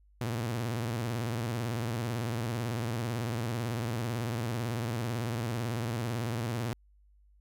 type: tone with vibrato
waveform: sawtooth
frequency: 116 Hz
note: A#2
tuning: 8 cents flat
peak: -27 dBFS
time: 0.21-6.73 s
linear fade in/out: 0 ms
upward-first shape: square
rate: 18 Hz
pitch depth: 100 cents each way
effects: added 50 Hz sine -59 dBFS peak until 7.4 s